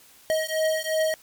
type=beating tone pair; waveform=square; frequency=630 / 632.8 Hz; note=D#5 / D#5; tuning=+21 / +29 cents; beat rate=2.8 Hz; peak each=-26 dBFS; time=0.3-1.14 s; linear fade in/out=0 ms; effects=white hiss -53 dBFS RMS until 1.22 s + MP3 96 kbps